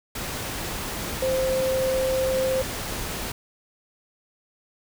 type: tone in noise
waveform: sine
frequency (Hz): 523.3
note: C5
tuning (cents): 0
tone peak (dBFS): -21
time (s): 1.22-2.62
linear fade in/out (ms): 5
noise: pink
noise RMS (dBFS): -31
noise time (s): 0.15-3.32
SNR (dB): +7
effects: none